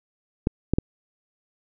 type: clicks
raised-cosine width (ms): 3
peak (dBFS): -7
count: 3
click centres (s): 0.471 / 0.736 / 0.785
effects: none